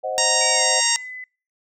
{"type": "chord", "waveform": "sine", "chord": "C diminished", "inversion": "none", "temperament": "equal", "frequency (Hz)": [523.3, 622.3, 740], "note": ["C5", "Eb5", "Gb5"], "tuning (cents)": [0, 0, 0], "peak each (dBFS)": -27, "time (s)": [0.03, 0.81], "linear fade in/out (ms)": 20}
{"type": "harmonic tone", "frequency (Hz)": 932.3, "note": "A#5", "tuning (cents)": 0, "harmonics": [1, 2, 3, 4, 5, 6, 7, 8, 9], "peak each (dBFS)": [-28, -27, -27, -27, -28, -22, -26, -24, -27], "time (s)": [0.18, 0.96], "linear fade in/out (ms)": 0}
{"type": "tone with pitch glide", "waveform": "sine", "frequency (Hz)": [2297, 2011], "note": ["D7", "B6"], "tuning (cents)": [-39, 31], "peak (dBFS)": -32, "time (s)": [0.41, 1.24], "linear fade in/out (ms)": 2, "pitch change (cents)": -230, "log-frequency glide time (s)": [0.52, 0.65]}
{"effects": ["noise-tail reverb RT60 0.4 s tail -26 dB re dry"]}